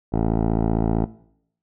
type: tone with low-pass filter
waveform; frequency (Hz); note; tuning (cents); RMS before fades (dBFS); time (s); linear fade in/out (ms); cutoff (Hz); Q
10% pulse; 55.5; A1; +16; -21; 0.12-1.06; 20; 620; 2
effects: noise-tail reverb RT60 0.7 s tail -19 dB re dry